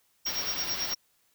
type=tone with tremolo; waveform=triangle; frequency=5588 Hz; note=F8; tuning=in tune; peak=-27 dBFS; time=0.25-0.95 s; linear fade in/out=10 ms; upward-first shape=sine; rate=9.1 Hz; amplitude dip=90%
type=band-stop noise; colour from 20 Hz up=white; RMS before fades=-35 dBFS; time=0.26-0.94 s; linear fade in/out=5 ms; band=5600 to 16000 Hz; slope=48 dB/octave
effects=white hiss -69 dBFS RMS until 1.34 s